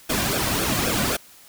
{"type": "noise with flanger", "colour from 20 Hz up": "pink", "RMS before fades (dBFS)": -23, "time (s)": [0.09, 1.17], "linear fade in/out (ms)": 10, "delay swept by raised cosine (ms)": [0.99, 2.39], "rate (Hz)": 3.8, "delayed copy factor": -0.7, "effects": ["white hiss -49 dBFS RMS until 1.48 s"]}